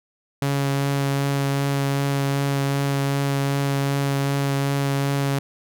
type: tone with vibrato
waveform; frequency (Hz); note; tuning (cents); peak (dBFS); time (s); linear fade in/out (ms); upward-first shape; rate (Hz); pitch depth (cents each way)
sawtooth; 139.3; C#3; +9; -16; 0.42-5.39; 2; triangle; 2.6; 12
effects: none